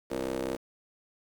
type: ring-modulated tone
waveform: 20% pulse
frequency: 65 Hz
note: C2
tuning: 11 cents flat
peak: -23 dBFS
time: 0.1-0.57 s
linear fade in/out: 20 ms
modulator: 407 Hz
effects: 9-bit